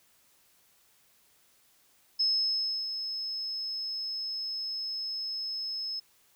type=tone with ADSR envelope; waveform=sine; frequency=5190 Hz; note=E8; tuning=28 cents flat; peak=-23 dBFS; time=2.19-6 s; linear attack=14 ms; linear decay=660 ms; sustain=-9 dB; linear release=10 ms; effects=white hiss -65 dBFS RMS until 6.35 s